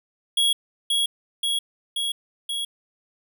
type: tone with echo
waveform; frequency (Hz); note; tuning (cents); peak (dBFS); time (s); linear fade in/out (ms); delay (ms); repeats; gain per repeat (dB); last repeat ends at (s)
square; 3322; G#7; 0; -18; 0.37-0.53; 5; 530; 4; -2; 2.65
effects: none